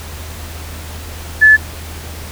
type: tone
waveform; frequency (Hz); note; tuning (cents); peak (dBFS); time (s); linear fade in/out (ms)
sine; 1732; A6; -28; -3; 1.41-1.57; 20
effects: added 79 Hz sine -28 dBFS peak until 2.31 s + pink hiss -32 dBFS RMS until 2.31 s